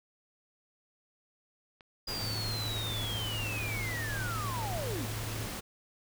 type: click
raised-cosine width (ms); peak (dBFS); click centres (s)
0.3; -36; 1.808
type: noise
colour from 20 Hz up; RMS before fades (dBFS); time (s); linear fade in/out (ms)
pink; -39; 2.07-5.61; 20
type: linear sweep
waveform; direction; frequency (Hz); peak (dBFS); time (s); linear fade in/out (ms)
sine; down; 4893 to 202; -36; 2.07-5.06; 5
type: tone with pitch glide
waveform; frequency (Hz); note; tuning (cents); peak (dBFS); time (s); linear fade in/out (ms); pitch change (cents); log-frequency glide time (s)
sine; 108.1 to 109.04; A2 to A2; -30 to -15; -36; 2.21-5.46; 0; +15; 3.93-4.68
effects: none